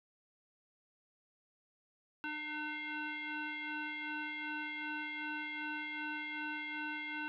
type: tone with frequency modulation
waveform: sine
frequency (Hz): 301.2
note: D4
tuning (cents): +44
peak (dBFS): -38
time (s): 2.24-7.28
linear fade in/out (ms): 0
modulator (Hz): 605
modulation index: 4.2
effects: none